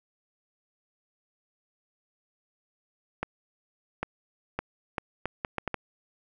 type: accelerating click train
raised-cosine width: 0.5 ms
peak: -14 dBFS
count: 9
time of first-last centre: 3.23-5.743 s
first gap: 800 ms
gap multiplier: 0.7
effects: none